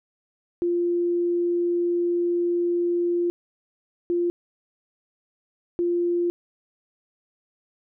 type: tone bursts at uneven times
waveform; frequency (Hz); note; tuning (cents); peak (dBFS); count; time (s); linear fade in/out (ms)
sine; 347.7; F4; -8; -20; 3; 0.62-3.3 / 4.1-4.3 / 5.79-6.3; 0
effects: none